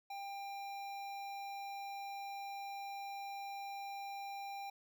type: tone with notch filter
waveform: square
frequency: 795 Hz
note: G5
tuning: 24 cents sharp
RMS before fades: -45 dBFS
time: 0.1-4.7 s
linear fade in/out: 5 ms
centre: 9000 Hz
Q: 1
effects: none